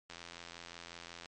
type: click train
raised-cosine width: 0.2 ms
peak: -29 dBFS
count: 100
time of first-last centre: 0.1-1.258 s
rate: 85.5 Hz
effects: MP3 48 kbps